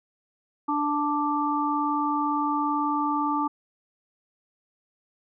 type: harmonic tone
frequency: 293.7 Hz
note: D4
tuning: in tune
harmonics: 1 / 3 / 4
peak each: -27 / -27 / -27 dBFS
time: 0.68-3.48 s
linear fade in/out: 10 ms
effects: none